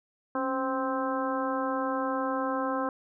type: harmonic tone with a mistuned harmonic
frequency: 261.6 Hz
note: C4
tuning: in tune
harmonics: 1 / 2 / 3 / 4 / 5 / 6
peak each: -32 / -32 / -36 / -33 / -36 / -41 dBFS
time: 0.35-2.89 s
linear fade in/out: 2 ms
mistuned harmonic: 1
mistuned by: +66 cents
effects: none